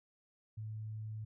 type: tone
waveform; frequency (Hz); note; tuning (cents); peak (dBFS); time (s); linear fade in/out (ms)
sine; 108.6; A2; -22; -40; 0.57-1.25; 10
effects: none